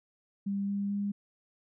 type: tone with pitch steps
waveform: sine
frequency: 199 / 200.6 / 202.2 Hz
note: G3 / G3 / G#3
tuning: +26 / +40 / -46 cents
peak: -29 dBFS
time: 0.46-1.12 s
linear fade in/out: 10 ms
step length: 220 ms
effects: none